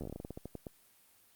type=slowing click train; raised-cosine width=2 ms; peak=-28 dBFS; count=15; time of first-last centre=0.01-0.668 s; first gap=12 ms; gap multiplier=1.19; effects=white hiss -65 dBFS RMS until 1.35 s + Opus 32 kbps